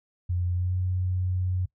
sine tone with pitch glide, 88.9 to 91.61 Hz, F2 to F#2, +31 to -17 cents, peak -24 dBFS, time 0.29-1.66 s, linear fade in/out 10 ms, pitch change +52 cents, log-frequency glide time 0.53-0.74 s, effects noise-tail reverb RT60 0.1 s tail -20 dB re dry

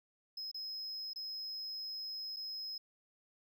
triangle tone with dropouts, 5120 Hz, D#8, 49 cents sharp, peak -39 dBFS, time 0.37-2.78 s, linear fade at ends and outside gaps 5 ms, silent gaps 0.515-0.544 / 1.134-1.159 / 2.363-2.367 s, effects none

